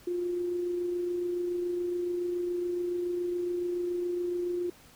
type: tone with amplitude modulation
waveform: sine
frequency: 352.7 Hz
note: F4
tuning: 17 cents sharp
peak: -27 dBFS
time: 0.07-4.7 s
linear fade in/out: 5 ms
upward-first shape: sine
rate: 27.1 Hz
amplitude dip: 30%
effects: pink hiss -56 dBFS RMS until 4.95 s